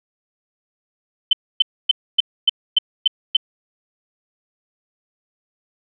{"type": "tone bursts", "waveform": "sine", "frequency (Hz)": 3067, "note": "G7", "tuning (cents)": -38, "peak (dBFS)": -9, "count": 8, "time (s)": [1.31, 3.368], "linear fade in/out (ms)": 5, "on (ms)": 21, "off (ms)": 270, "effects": []}